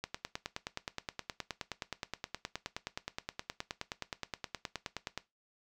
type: click train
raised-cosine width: 0.2 ms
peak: -19 dBFS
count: 50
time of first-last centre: 0.04-5.176 s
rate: 9.54 Hz
effects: noise-tail reverb RT60 0.2 s tail -17 dB re dry